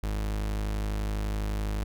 40% pulse tone, 51.91 Hz, G#1, in tune, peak -27 dBFS, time 0.03-1.84 s, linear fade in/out 5 ms, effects none

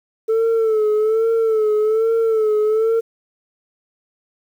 sine tone with vibrato, 440 Hz, A4, in tune, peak -11 dBFS, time 0.28-3.01 s, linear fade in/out 20 ms, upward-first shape sine, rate 1.2 Hz, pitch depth 62 cents each way, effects tanh soft clip ceiling -13 dBFS + 8-bit

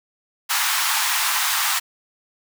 pink high-pass noise, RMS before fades -21 dBFS, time 0.49-1.8 s, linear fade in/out 20 ms, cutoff 850 Hz, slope 48 dB/octave, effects none

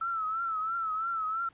sine tone with vibrato, 1318.5 Hz, E6, in tune, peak -29 dBFS, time 0.01-1.49 s, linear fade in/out 5 ms, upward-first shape triangle, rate 3 Hz, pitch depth 86 cents each way, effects pink hiss -63 dBFS RMS until 1.53 s + resampled to 8000 Hz

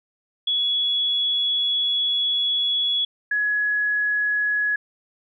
sine tone pair in turn, 3376 / 1683.5 Hz, G#7 / G#6, +28 / +23 cents, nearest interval octave, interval 1205 cents, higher first, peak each -19 dBFS, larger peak neither, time 0.47-3.05 / 3.31-4.76 s, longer first, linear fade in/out 5 ms, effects none

